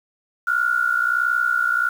sine tone pair together, 1392 / 1453.4 Hz, F6 / F#6, -6 / -31 cents, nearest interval minor second, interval 75 cents, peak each -20 dBFS, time 0.47-1.89 s, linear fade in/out 5 ms, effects 7-bit

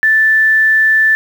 sine tone with quantisation, 1760 Hz, A6, in tune, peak -7 dBFS, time 0.03-1.15 s, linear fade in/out 0 ms, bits 6, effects none

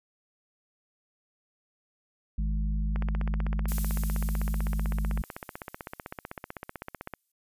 harmonic tone, 52.2 Hz, G#1, 10 cents sharp, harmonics 1 / 3 / 4, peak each -26 / -36 / -38 dBFS, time 2.38-5.22 s, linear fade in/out 5 ms
click train, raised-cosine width 0.5 ms, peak -21 dBFS, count 67, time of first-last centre 2.96-7.137 s, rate 15.8 Hz
violet noise with exponential decay, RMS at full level -34 dBFS, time 3.68-7.32 s, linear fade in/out 5 ms, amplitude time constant 790 ms
effects resampled to 32000 Hz

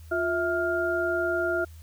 sine tone cluster, 352.3 / 657 / 1404 Hz, F4 / E5 / F6, +15 / -6 / +9 cents, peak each -28 dBFS, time 0.11-1.65 s, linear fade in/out 10 ms, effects added 80 Hz sine -43 dBFS peak until 1.82 s + white hiss -58 dBFS RMS until 1.82 s

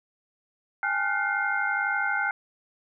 sine tone cluster, 804 / 856 / 1414 / 1516 / 2115 Hz, G5 / A5 / F6 / F#6 / C7, +44 / -48 / +21 / +42 / +18 cents, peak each -31 / -34 / -29 / -28 / -32 dBFS, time 0.83-2.31 s, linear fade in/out 2 ms, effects none

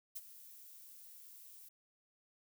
violet noise with ADSR envelope, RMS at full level -42 dBFS, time 0.15-1.69 s, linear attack 16 ms, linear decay 34 ms, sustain -14 dB, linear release 8 ms, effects none

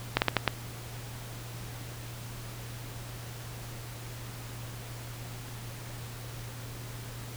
slowing click train, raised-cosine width 0.3 ms, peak -6 dBFS, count 5, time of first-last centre 0.17-0.477 s, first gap 49 ms, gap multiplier 1.31, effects added 118 Hz sine -41 dBFS peak until 7.36 s + pink hiss -45 dBFS RMS until 7.36 s

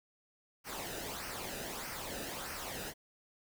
pink noise with flanger, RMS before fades -42 dBFS, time 0.64-2.94 s, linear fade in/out 50 ms, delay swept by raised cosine 0.27 to 0.93 ms, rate 1.6 Hz, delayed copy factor -0.6, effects none

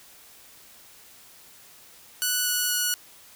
5% pulse tone with pitch steps, 1480 / 1471.5 / 1463 Hz, F#6 / F#6 / F#6, 0 / -10 / -20 cents, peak -12 dBFS, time 2.22-2.94 s, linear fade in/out 0 ms, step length 240 ms, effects white hiss -51 dBFS RMS until 3.35 s

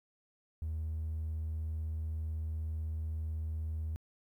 triangle tone, 79 Hz, D#2, 27 cents sharp, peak -31 dBFS, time 0.62-3.96 s, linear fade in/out 0 ms, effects tanh soft clip ceiling -30 dBFS + 12-bit

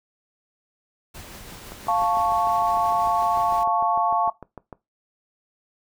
pink noise with tremolo, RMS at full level -40 dBFS, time 1.14-3.64 s, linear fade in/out 10 ms, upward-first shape sine, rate 5.9 Hz, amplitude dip 25%
click train, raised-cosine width 1 ms, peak -23 dBFS, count 21, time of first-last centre 1.72-4.728 s, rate 6.65 Hz
sine chord, F augmented, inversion none, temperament equal, 698.5 / 880 / 1108.7 Hz, F5 / A5 / C#6, 0 / 0 / 0 cents, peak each -23 dBFS, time 1.88-4.3 s, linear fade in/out 5 ms
effects noise-tail reverb RT60 0.2 s tail -19 dB re dry

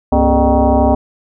sine tone with frequency modulation, 269.7 Hz, C#4, 47 cents flat, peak -8 dBFS, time 0.12-0.95 s, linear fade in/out 5 ms, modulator 169 Hz, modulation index 3.5, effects none

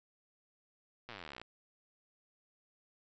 slowing click train, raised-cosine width 0.3 ms, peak -30 dBFS, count 28, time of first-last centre 1.09-1.416 s, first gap 8 ms, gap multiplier 1.03, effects resampled to 16000 Hz

